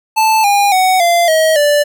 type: tone with pitch steps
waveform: square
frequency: 878 / 809.8 / 746.9 / 688.9 / 635.4 / 586 Hz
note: A5 / G#5 / F#5 / F5 / D#5 / D5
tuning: -4 / -44 / +16 / -24 / +36 / -4 cents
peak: -9 dBFS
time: 0.16-1.84 s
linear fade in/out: 20 ms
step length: 280 ms
effects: none